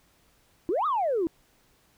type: exponential two-way sweep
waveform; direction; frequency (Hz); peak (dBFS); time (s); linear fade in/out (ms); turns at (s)
sine; up then down; 311.1 to 1297 to 311.1; -22; 0.69-1.27; 0; 0.86
effects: tanh soft clip ceiling -19 dBFS + pink hiss -64 dBFS RMS until 1.97 s